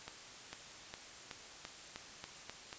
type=accelerating click train; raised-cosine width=0.2 ms; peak=-26 dBFS; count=9; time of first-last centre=0.08-2.729 s; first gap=450 ms; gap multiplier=0.91; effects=white hiss -52 dBFS RMS until 2.78 s + resampled to 16000 Hz